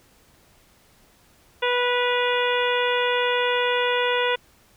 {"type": "harmonic tone with a mistuned harmonic", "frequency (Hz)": 490.6, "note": "B4", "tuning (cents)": -12, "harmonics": [1, 2, 3, 4, 5, 6, 7], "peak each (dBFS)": [-23, -26, -28, -29, -30, -31, -31], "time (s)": [1.62, 4.36], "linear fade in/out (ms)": 10, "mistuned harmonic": 6, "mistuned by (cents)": -51, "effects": ["pink hiss -57 dBFS RMS until 4.76 s"]}